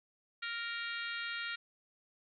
harmonic tone, 466.2 Hz, A#4, in tune, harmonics 3 / 4 / 5 / 6 / 7 / 8 / 9, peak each -41 / -43 / -45 / -47 / -48 / -49 / -50 dBFS, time 0.42-1.56 s, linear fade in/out 10 ms, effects none

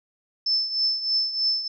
sine tone with tremolo, 5274 Hz, E8, in tune, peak -18 dBFS, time 0.46-1.68 s, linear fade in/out 5 ms, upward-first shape triangle, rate 3.2 Hz, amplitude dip 75%, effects none

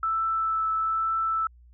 sine tone with vibrato, 1318.5 Hz, E6, in tune, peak -23 dBFS, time 0.03-1.47 s, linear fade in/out 2 ms, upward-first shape triangle, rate 1.1 Hz, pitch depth 11 cents each way, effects added 60 Hz sine -50 dBFS peak until 1.73 s

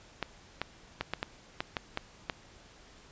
clicks, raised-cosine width 0.3 ms, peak -15 dBFS, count 9, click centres 0.227 / 0.616 / 1.01 / 1.136 / 1.229 / 1.605 / 1.768 / 1.974 / 2.298 s, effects pink hiss -56 dBFS RMS until 3.11 s + resampled to 16000 Hz

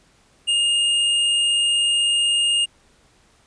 square tone, 2834 Hz, F7, 25 cents sharp, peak -17 dBFS, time 0.47-2.66 s, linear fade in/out 20 ms, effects pink hiss -57 dBFS RMS until 3.46 s + resampled to 22050 Hz

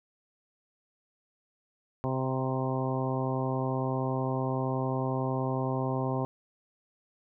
harmonic tone with a mistuned harmonic, 130.81 Hz, C3, in tune, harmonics 1 / 2 / 3 / 4 / 5 / 6 / 7 / 8, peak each -31 / -34 / -36 / -37 / -38 / -39 / -39 / -40 dBFS, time 2.04-6.25 s, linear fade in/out 0 ms, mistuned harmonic 7, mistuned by +23 cents, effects none

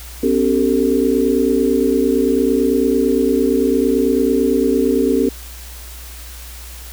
sine tone cluster, 252.6 / 281.5 / 387.9 / 448.6 Hz, B3 / C#4 / G4 / A4, +39 / +27 / -18 / +34 cents, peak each -18 dBFS, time 0.23-5.29 s, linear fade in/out 5 ms, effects added 60 Hz sine -33 dBFS peak until 6.92 s + white hiss -37 dBFS RMS until 6.92 s

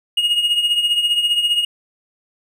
triangle tone with tremolo, 2869 Hz, F7, 46 cents sharp, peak -10 dBFS, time 0.17-1.65 s, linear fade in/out 5 ms, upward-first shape triangle, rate 15 Hz, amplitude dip 70%, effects none

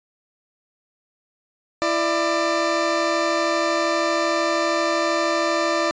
20% pulse tone pair together, 333.7 / 594.6 Hz, E4 / D5, +21 / +21 cents, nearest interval minor seventh, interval 1000 cents, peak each -18 / -16 dBFS, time 1.82-5.91 s, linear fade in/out 0 ms, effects resampled to 16000 Hz

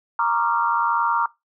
sine tone cluster, 935 / 1105 / 1186 / 1381 Hz, A#5 / C#6 / D6 / F6, +5 / -6 / +17 / -20 cents, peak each -21 / -27 / -23 / -24 dBFS, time 0.19-1.26 s, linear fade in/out 2 ms, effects noise-tail reverb RT60 0.2 s tail -21 dB re dry

